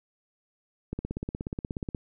click train, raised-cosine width 3 ms, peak -19 dBFS, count 18, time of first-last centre 0.93-1.948 s, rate 16.7 Hz, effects none

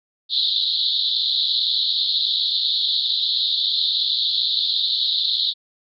pink band-pass noise, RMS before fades -21 dBFS, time 0.29-5.54 s, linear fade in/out 50 ms, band 3500 to 4300 Hz, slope 96 dB/octave, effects none

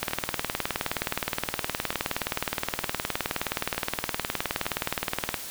two click trains, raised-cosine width 0.3 ms, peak -9 / -17 dBFS, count 103 / 6, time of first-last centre 0.03-5.343 / 0.11-4.655 s, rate 19.2 / 1.1 Hz, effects white hiss -38 dBFS RMS until 5.5 s

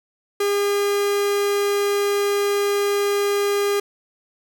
45% pulse tone, 405.4 Hz, G#4, 42 cents flat, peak -18 dBFS, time 0.4-3.8 s, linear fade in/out 5 ms, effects none

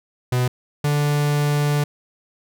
45% pulse tone pair in turn, 125 / 146.44 Hz, B2 / D3, +21 / -5 cents, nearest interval minor third, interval 274 cents, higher second, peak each -17 dBFS, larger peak neither, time 0.32-0.48 / 0.84-1.84 s, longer second, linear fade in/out 5 ms, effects none

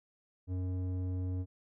square tone with low-pass filter, 91.9 Hz, F#2, 11 cents flat, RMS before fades -35 dBFS, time 0.47-1.46 s, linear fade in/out 50 ms, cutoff 350 Hz, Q 0.83, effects none

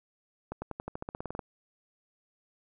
accelerating click train, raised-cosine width 1 ms, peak -22 dBFS, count 14, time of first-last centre 0.52-1.392 s, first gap 100 ms, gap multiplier 0.93, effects none

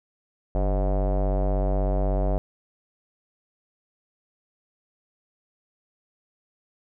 square tone with low-pass filter, 48.17 Hz, G1, 30 cents flat, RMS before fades -23 dBFS, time 0.55-2.38 s, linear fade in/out 0 ms, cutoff 650 Hz, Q 4.2, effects none

